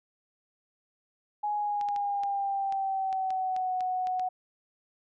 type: tone with pitch glide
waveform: sine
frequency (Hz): 834 to 738.7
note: G#5 to F#5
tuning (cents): +7 to -3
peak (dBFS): -27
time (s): 1.43-4.29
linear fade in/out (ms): 10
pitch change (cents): -210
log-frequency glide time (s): 1.54-3.74
type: clicks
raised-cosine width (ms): 0.2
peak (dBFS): -27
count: 11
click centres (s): 1.812 / 1.887 / 1.962 / 2.235 / 2.724 / 3.128 / 3.305 / 3.564 / 3.807 / 4.071 / 4.196
effects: none